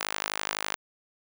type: tone with high-pass filter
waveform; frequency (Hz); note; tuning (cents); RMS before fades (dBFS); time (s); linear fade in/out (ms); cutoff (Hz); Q
sawtooth; 51.91; G#1; 0; -33; 0-0.76; 10; 1100; 0.74
effects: none